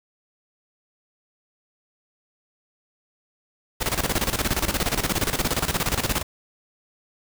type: noise with tremolo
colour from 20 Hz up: pink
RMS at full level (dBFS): -22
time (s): 3.8-6.23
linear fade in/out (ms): 20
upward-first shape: square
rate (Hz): 17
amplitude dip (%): 75
effects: none